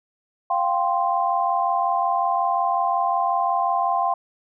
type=chord; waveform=sine; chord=F suspended second; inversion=none; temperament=equal; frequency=698.5 / 784 / 1046.5 Hz; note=F5 / G5 / C6; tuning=0 / 0 / 0 cents; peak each=-23 dBFS; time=0.5-4.14 s; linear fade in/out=5 ms; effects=none